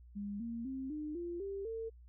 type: tone with pitch steps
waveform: sine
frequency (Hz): 203.1 / 232 / 264.9 / 302.6 / 345.5 / 394.6 / 450.7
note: G#3 / A#3 / C4 / D#4 / F4 / G4 / A4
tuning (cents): -38 / -8 / +22 / -48 / -19 / +11 / +42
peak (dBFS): -38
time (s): 0.15-1.9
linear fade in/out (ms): 20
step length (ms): 250
effects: added 60 Hz sine -54 dBFS peak until 2.08 s

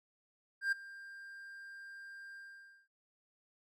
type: tone with ADSR envelope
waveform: triangle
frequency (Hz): 1593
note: G6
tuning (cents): +27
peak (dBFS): -26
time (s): 0.61-2.88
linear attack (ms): 110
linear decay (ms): 12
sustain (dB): -20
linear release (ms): 520
effects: none

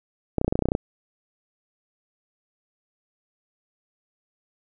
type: clicks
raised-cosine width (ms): 2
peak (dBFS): -8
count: 12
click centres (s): 0.383 / 0.414 / 0.446 / 0.48 / 0.525 / 0.555 / 0.591 / 0.623 / 0.656 / 0.687 / 0.719 / 0.751
effects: none

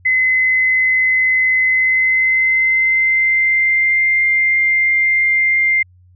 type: tone with pitch glide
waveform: sine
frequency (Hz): 2039 to 2101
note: C7 to C7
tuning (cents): -45 to +7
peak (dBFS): -11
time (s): 0.05-5.83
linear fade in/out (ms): 10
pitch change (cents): +52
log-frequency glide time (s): 1.66-4.08
effects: added 90 Hz sine -45 dBFS peak until 6.15 s

